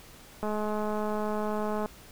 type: click train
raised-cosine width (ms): 1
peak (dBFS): -19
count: 304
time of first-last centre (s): 0.43-1.859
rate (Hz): 212
effects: pink hiss -51 dBFS RMS until 2.11 s